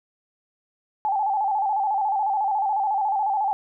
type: tone with vibrato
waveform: sine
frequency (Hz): 817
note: G#5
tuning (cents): -29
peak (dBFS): -20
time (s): 1.05-3.53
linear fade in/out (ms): 0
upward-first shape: square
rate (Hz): 14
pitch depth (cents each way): 78
effects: none